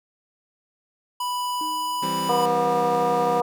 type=tone; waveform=square; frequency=987.8 Hz; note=B5; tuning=in tune; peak=-25 dBFS; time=1.2-2.46 s; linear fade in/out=5 ms
type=tone with exponential decay; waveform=triangle; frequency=311.1 Hz; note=D#4; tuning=in tune; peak=-31 dBFS; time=1.61-2.44 s; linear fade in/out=1 ms; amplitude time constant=180 ms
type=chord; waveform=25% pulse; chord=C major; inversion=first; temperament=equal; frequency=164.81 / 196 / 261.6 Hz; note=E3 / G3 / C4; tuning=0 / 0 / 0 cents; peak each=-29 dBFS; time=2.02-3.41 s; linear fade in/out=10 ms
type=harmonic tone; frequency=241.4 Hz; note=B3; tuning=39 cents flat; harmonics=2 / 3 / 4 / 5; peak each=-23 / -23 / -26 / -29 dBFS; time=2.29-3.42 s; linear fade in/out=5 ms
effects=none